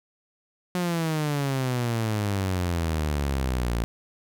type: exponential sweep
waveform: sawtooth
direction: down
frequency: 181.4 to 56.4 Hz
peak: -20 dBFS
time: 0.75-3.84 s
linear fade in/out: 0 ms
effects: none